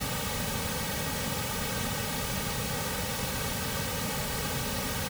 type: noise with comb filter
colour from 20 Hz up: pink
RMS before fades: -32 dBFS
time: 0-5.09 s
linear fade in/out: 20 ms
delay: 2.9 ms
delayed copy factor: -1
effects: none